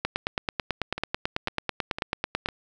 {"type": "two click trains", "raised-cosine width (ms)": 0.3, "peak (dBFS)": [-16, -9], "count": [4, 23], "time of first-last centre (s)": [[0.98, 2.488], [0.05, 2.46]], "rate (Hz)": [1.99, 9.13], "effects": []}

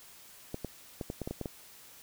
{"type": "clicks", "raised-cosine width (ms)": 2, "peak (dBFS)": -22, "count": 9, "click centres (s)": [0.544, 0.647, 1.012, 1.101, 1.217, 1.275, 1.31, 1.413, 1.458], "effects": ["white hiss -54 dBFS RMS until 2.02 s"]}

